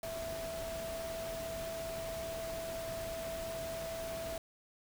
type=tone in noise; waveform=sine; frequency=659.3 Hz; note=E5; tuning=in tune; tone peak=-39 dBFS; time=0.03-4.38 s; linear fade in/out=2 ms; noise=pink; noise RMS=-45 dBFS; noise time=0.03-4.38 s; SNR=+3 dB; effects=none